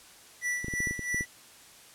square tone with tremolo, 1963 Hz, B6, 11 cents flat, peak -28 dBFS, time 0.41-1.26 s, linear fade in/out 50 ms, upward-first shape sine, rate 3 Hz, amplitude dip 70%
clicks, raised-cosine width 3 ms, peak -23 dBFS, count 9, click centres 0.645 / 0.683 / 0.738 / 0.804 / 0.872 / 0.91 / 0.993 / 1.145 / 1.209 s
effects white hiss -53 dBFS RMS until 1.94 s + low-pass 11000 Hz 12 dB/octave

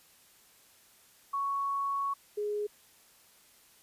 sine tone pair in turn, 1112 / 416.5 Hz, C#6 / G#4, +5 / +5 cents, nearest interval octave + perfect fourth, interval 1700 cents, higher first, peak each -29 / -30 dBFS, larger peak first, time 1.33-2.14 / 2.37-2.67 s, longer first, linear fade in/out 10 ms, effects white hiss -61 dBFS RMS until 3.82 s + resampled to 32000 Hz

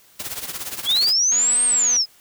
white noise with tremolo, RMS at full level -27 dBFS, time 0.19-1.13 s, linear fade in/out 10 ms, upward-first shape triangle, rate 17 Hz, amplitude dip 80%
sine linear two-way sweep, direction up then down, 3174 to 8700 to 4973 Hz, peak -15 dBFS, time 0.85-2.06 s, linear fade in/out 50 ms, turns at 1.64 s
click train, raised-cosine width 0.2 ms, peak -18 dBFS, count 158, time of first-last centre 1.32-1.966 s, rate 243 Hz
effects white hiss -53 dBFS RMS until 2.2 s

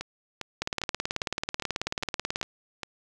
two click trains, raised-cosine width 0.2 ms, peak -11 / -16 dBFS, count 34 / 8, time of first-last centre 0.62-2.413 / 0.01-2.833 s, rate 18.4 / 2.48 Hz, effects none

